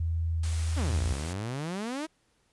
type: tone with pitch glide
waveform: sine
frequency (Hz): 82.41 to 81.13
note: E2 to E2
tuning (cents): 0 to -27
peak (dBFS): -26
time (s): 0-1.13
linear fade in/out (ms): 5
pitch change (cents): -27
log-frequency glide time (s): 0.31-0.45
type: low-pass noise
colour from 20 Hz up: white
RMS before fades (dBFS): -44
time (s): 0.43-1.33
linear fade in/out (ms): 5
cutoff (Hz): 10000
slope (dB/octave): 48
type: exponential two-way sweep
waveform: sawtooth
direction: down then up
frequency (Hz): 327.4 to 53.8 to 327.4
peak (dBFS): -28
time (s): 0.76-2.07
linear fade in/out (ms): 20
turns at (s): 1.02
effects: pink hiss -70 dBFS RMS until 2.52 s + resampled to 24000 Hz